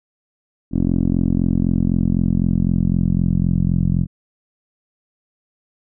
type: tone with low-pass filter sweep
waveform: 10% pulse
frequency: 43.93 Hz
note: F1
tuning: 11 cents sharp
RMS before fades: -17 dBFS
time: 0.71-4.07 s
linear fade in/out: 50 ms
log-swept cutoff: 280 to 170 Hz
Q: 2.2
effects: none